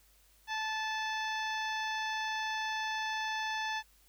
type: harmonic tone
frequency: 873 Hz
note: A5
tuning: 14 cents flat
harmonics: 1 / 2 / 3 / 4 / 5 / 6 / 7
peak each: -36 / -37 / -43 / -43 / -50 / -49 / -51 dBFS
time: 0.47-3.83 s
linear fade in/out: 50 ms
effects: added 50 Hz sine -66 dBFS peak until 4.08 s + white hiss -66 dBFS RMS until 4.08 s